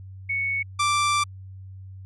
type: tone pair in turn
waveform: sine / sawtooth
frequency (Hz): 2217 / 1174.4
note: C#7 / D6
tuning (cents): 0 / 0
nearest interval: major seventh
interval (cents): 1100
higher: first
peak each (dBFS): -23 / -16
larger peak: second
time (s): 0.29-0.63 / 0.79-1.24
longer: second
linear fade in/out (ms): 10
effects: added 95 Hz sine -38 dBFS peak until 2.05 s + resampled to 24000 Hz